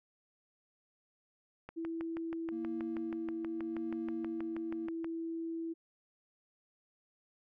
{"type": "click train", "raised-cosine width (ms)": 0.5, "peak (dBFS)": -30, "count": 22, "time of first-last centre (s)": [1.69, 5.045], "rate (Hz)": 6.26}
{"type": "tone", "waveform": "sine", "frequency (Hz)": 329.6, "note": "E4", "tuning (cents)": 0, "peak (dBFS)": -36, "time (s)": [1.76, 5.74], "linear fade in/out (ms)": 20}
{"type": "tone with tremolo", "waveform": "triangle", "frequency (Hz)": 233.1, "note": "A#3", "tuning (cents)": 0, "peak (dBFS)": -39, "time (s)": [2.51, 4.88], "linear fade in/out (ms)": 20, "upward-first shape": "sine", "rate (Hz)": 0.82, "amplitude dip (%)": 55}
{"effects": []}